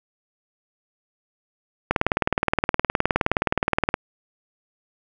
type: click train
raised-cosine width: 0.5 ms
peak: -3 dBFS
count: 40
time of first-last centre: 1.91-3.941 s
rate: 19.2 Hz
effects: none